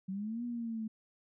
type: linear two-way sweep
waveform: sine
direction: up then down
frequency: 185 to 242.7 to 217.2 Hz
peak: -35 dBFS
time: 0.08-0.88 s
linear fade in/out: 10 ms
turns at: 0.44 s
effects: none